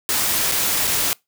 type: noise with dropouts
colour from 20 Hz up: white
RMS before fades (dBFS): -20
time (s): 0.09-1.13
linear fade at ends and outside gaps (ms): 0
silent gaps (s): 0.515-0.52 / 0.871-0.875
effects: noise-tail reverb RT60 0.2 s tail -25 dB re dry